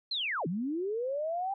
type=linear two-way sweep; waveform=sine; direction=down then up; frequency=4263 to 154.2 to 801 Hz; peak=-30 dBFS; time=0.11-1.54 s; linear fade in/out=5 ms; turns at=0.47 s; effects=none